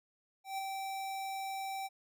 square tone with ADSR envelope, 776 Hz, G5, 18 cents flat, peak -35 dBFS, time 0.44-1.89 s, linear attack 140 ms, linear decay 16 ms, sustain -3 dB, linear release 33 ms, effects none

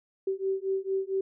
sine beating tone pair, 383.2 / 387.6 Hz, G4 / G4, -39 / -20 cents, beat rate 4.4 Hz, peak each -30 dBFS, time 0.27-1.21 s, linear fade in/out 5 ms, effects none

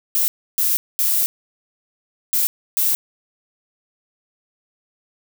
violet noise bursts at uneven times, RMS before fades -18 dBFS, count 5, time 0.15-0.28 / 0.58-0.77 / 0.99-1.26 / 2.33-2.47 / 2.77-2.95 s, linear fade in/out 0 ms, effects none

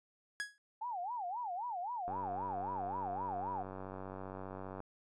45% pulse tone with exponential decay, 1667 Hz, G#6, 6 cents sharp, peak -33 dBFS, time 0.4-0.58 s, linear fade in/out 0 ms, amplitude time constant 37 ms
sine tone with vibrato, 830.6 Hz, G#5, in tune, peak -37 dBFS, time 0.81-3.63 s, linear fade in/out 10 ms, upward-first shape sine, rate 3.8 Hz, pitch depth 300 cents each way
click train, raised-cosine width 1 ms, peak -31 dBFS, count 260, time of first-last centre 2.08-4.803 s, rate 95.1 Hz
effects resampled to 22050 Hz

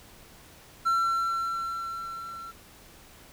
triangle tone with level ramp, 1352 Hz, E6, 43 cents sharp, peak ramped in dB -19 to -37 dBFS, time 0.85-2.52 s, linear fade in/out 20 ms, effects pink hiss -52 dBFS RMS until 3.32 s

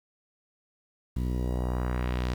sawtooth tone with low-pass filter sweep, 61.74 Hz, B1, in tune, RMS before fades -29 dBFS, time 1.16-2.34 s, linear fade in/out 5 ms, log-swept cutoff 220 to 5400 Hz, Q 1.2, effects 8-bit

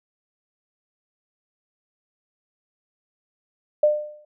sine tone with exponential decay, 600 Hz, D5, 37 cents sharp, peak -11 dBFS, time 3.83-4.25 s, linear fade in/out 5 ms, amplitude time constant 90 ms, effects none

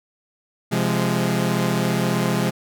sawtooth chord, F minor, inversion second, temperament equal with one note detuned, 130.81 / 172.81 / 207.7 Hz, C3 / F3 / Ab3, 0 / -18 / 0 cents, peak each -20 / -19 / -19 dBFS, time 0.71-2.51 s, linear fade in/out 20 ms, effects none

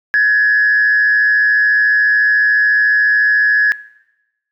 sine tone with frequency modulation, 1689 Hz, G#6, 29 cents sharp, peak -8 dBFS, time 0.14-3.72 s, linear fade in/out 0 ms, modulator 114 Hz, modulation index 0.46, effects noise-tail reverb RT60 0.9 s tail -20 dB re dry + tanh soft clip ceiling -5 dBFS

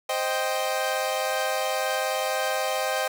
sawtooth chord, C minor, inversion none, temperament equal, 523.3 / 622.3 / 784 Hz, C5 / Eb5 / G5, 0 / 0 / 0 cents, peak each -25 dBFS, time 0.09-3.08 s, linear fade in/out 5 ms, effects none

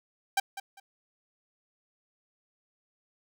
sawtooth tone with echo, 784 Hz, G5, in tune, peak -19 dBFS, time 0.37-0.4 s, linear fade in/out 5 ms, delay 200 ms, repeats 2, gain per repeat -13 dB, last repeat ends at 0.8 s, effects none

